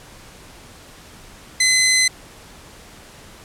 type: tone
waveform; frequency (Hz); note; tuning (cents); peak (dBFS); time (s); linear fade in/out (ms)
15% pulse; 2038; C7; -46; -7; 1.6-2.08; 5
effects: pink hiss -43 dBFS RMS until 3.44 s + low-pass 11000 Hz 12 dB/octave